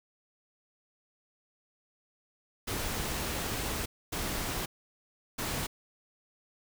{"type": "noise bursts at uneven times", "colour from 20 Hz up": "pink", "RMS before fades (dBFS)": -34, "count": 3, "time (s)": [[2.67, 3.86], [4.12, 4.66], [5.38, 5.67]], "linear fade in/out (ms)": 10, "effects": []}